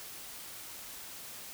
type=silence; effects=white hiss -46 dBFS RMS until 1.53 s